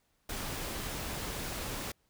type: noise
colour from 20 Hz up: pink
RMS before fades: -38 dBFS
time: 0.29-1.92 s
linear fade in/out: 5 ms
effects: pink hiss -74 dBFS RMS until 2.09 s